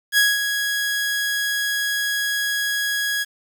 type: tone with ADSR envelope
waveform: sawtooth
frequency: 1661.2 Hz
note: G#6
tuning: in tune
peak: -9 dBFS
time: 0.12-3.25 s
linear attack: 56 ms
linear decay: 200 ms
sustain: -8 dB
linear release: 29 ms
effects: 7-bit